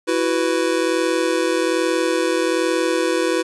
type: chord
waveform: square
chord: E suspended second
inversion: none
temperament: just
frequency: 329.6 / 370.8 / 494.4 Hz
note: E4 / F#4 / B4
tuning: 0 / +4 / +2 cents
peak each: -22 / -23 / -22 dBFS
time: 0.07-3.43 s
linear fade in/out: 20 ms
effects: resampled to 24000 Hz + 9-bit